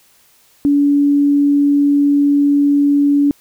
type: tone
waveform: sine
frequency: 285.9 Hz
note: D4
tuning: 46 cents flat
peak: -9 dBFS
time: 0.65-3.31 s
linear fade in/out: 0 ms
effects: white hiss -52 dBFS RMS until 3.4 s